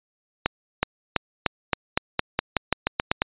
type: accelerating click train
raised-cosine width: 0.3 ms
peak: -3 dBFS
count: 14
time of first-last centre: 0.46-3.22 s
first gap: 370 ms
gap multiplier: 0.9
effects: resampled to 8000 Hz